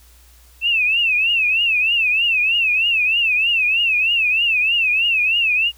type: tone with vibrato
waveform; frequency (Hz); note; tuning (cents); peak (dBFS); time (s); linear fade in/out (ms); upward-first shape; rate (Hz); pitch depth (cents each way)
sine; 2637; E7; 0; -14; 0.61-5.72; 50; triangle; 3.2; 160
effects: added 60 Hz sine -47 dBFS peak until 5.77 s + white hiss -52 dBFS RMS until 5.77 s